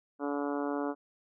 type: harmonic tone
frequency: 143.6 Hz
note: D3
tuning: 39 cents flat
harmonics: 2 / 3 / 4 / 5 / 6 / 7 / 8 / 9 / 10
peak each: -33 / -37 / -39 / -41 / -43 / -44 / -45 / -46 / -47 dBFS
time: 0.19-0.95 s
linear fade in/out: 50 ms
effects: none